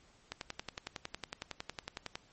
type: click train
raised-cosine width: 0.2 ms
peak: -21 dBFS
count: 21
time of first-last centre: 0.32-2.155 s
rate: 10.9 Hz
effects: pink hiss -65 dBFS RMS until 2.32 s + MP3 32 kbps